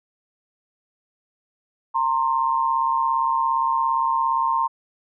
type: tone pair together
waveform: sine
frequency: 918.6 / 1056 Hz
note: A#5 / C6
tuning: -26 / +16 cents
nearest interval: major second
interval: 242 cents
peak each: -21 dBFS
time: 1.94-4.68 s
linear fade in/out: 20 ms
effects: none